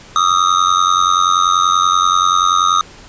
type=tone with amplitude modulation; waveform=square; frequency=1244.5 Hz; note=D#6; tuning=in tune; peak=-7 dBFS; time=0.16-2.81 s; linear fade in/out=0 ms; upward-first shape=sine; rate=90.4 Hz; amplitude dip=95%; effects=pink hiss -39 dBFS RMS until 3.08 s + resampled to 16000 Hz